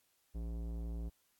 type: tone with tanh clipping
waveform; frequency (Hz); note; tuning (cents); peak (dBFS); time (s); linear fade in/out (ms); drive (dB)
sine; 56.9; A#1; -41; -40; 0.34-1.1; 20; 17
effects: white hiss -75 dBFS RMS until 1.39 s + AAC 64 kbps